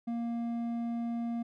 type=tone with hard clipping; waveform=sine; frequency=234 Hz; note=A#3; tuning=7 cents sharp; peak=-33 dBFS; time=0.07-1.43 s; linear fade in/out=10 ms; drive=6 dB; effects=none